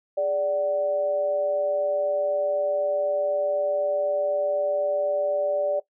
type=tone with amplitude modulation; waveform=sine; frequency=584 Hz; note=D5; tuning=10 cents flat; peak=-18 dBFS; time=0.17-5.8 s; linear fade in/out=10 ms; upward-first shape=sine; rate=172 Hz; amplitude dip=55%; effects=noise-tail reverb RT60 0.1 s tail -17 dB re dry